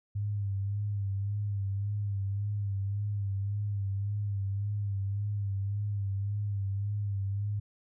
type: tone with vibrato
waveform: sine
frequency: 100.7 Hz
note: G2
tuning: 47 cents sharp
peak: -29 dBFS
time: 0.15-7.6 s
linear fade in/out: 10 ms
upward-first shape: sine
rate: 1.8 Hz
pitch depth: 48 cents each way
effects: none

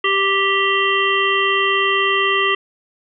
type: harmonic tone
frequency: 392 Hz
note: G4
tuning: in tune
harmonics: 1 / 3 / 5 / 7 / 8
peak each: -21 / -19 / -20 / -21 / -23 dBFS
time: 0.04-2.55 s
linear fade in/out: 5 ms
effects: none

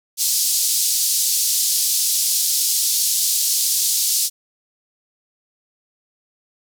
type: band-pass noise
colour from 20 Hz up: pink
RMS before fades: -19 dBFS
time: 0.17-4.3 s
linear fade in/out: 50 ms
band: 4600 to 15000 Hz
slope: 24 dB/octave
effects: none

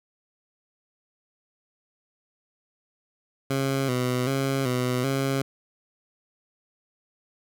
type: tone with vibrato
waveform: 15% pulse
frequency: 130.6 Hz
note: C3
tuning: 3 cents flat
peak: -17 dBFS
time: 3.5-5.42 s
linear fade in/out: 5 ms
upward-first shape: square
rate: 1.3 Hz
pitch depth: 69 cents each way
effects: none

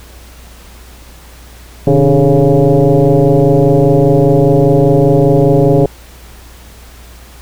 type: tone with frequency modulation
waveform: sine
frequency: 128.5 Hz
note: C3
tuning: 31 cents flat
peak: -5 dBFS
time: 1.87-5.86 s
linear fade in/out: 2 ms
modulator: 141 Hz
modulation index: 3.4
effects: added 60 Hz sine -35 dBFS peak until 7.41 s + pink hiss -39 dBFS RMS until 7.41 s

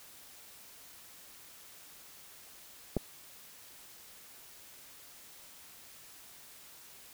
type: clicks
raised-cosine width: 2 ms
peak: -16 / -27 dBFS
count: 2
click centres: 2.967 / 2.972 s
effects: white hiss -54 dBFS RMS until 7.13 s

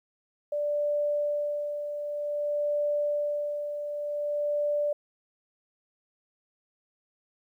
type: tone with tremolo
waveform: sine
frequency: 587.3 Hz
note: D5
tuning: in tune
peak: -24 dBFS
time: 0.52-4.93 s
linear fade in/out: 5 ms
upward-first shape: sine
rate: 0.53 Hz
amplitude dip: 55%
effects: 11-bit

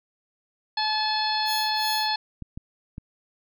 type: harmonic tone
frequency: 862 Hz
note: A5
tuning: 36 cents flat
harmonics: 1 / 2 / 3 / 4 / 5 / 6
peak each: -26 / -32 / -37 / -33 / -27 / -36 dBFS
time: 0.77-2.16 s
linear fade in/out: 5 ms
type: tone with tremolo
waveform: 5% pulse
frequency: 3322 Hz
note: G#7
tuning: in tune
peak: -23 dBFS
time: 1.45-2.12 s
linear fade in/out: 50 ms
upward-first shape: sine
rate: 2.7 Hz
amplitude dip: 95%
type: clicks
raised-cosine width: 5 ms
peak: -23 dBFS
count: 3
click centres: 2.423 / 2.575 / 2.981 s
effects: none

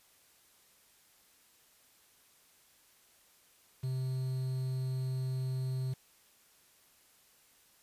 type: tone with quantisation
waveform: triangle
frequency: 130 Hz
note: C3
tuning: 11 cents flat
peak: -30 dBFS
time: 3.83-5.94 s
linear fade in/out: 10 ms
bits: 9
effects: white hiss -65 dBFS RMS until 7.82 s + resampled to 32000 Hz

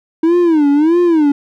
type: tone with vibrato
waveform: triangle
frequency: 316.3 Hz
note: D#4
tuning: 29 cents sharp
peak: -6 dBFS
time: 0.23-1.32 s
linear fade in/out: 5 ms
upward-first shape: sine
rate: 1.6 Hz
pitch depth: 190 cents each way
effects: none

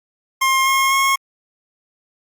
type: tone with pitch steps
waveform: 25% pulse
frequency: 1064 / 1075.1 / 1086.4 Hz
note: C6 / C6 / C#6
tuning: +29 / +47 / -35 cents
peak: -10 dBFS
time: 0.41-1.16 s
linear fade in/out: 10 ms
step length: 250 ms
effects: Opus 48 kbps

